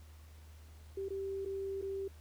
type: tone with dropouts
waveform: sine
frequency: 390 Hz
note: G4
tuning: 9 cents flat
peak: -36 dBFS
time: 0.97-2.08 s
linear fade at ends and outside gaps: 5 ms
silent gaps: 1.086-1.104 / 1.451-1.458 / 1.815-1.823 s
effects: added 77 Hz sine -52 dBFS peak until 2.2 s + pink hiss -64 dBFS RMS until 2.2 s